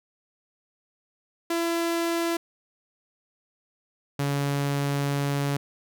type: tone pair in turn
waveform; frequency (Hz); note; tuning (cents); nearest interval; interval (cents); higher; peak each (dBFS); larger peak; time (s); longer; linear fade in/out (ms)
sawtooth; 336.6 / 141.52; E4 / C#3; +36 / +36; octave + minor third; 1500; first; -20; neither; 1.5-2.37 / 4.19-5.57; second; 5
effects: none